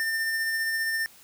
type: tone with tremolo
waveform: square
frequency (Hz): 1800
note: A6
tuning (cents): +39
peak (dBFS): -25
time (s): 0-1.06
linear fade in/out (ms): 0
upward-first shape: sine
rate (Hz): 15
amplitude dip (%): 25
effects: white hiss -53 dBFS RMS until 1.23 s